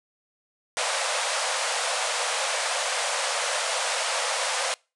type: band-pass noise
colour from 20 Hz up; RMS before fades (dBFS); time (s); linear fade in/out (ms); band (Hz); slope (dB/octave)
pink; -27; 0.77-4.74; 0; 490 to 10000; 96
effects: noise-tail reverb RT60 0.3 s tail -26 dB re dry